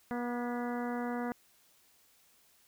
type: harmonic tone with a mistuned harmonic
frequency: 241.7 Hz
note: B3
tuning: 37 cents flat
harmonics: 1 / 2 / 3 / 4 / 5 / 6 / 7 / 8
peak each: -35 / -40 / -41 / -45 / -47 / -48 / -49 / -51 dBFS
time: 0.11-1.32 s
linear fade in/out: 0 ms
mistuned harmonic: 8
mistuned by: +35 cents
effects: white hiss -66 dBFS RMS until 2.67 s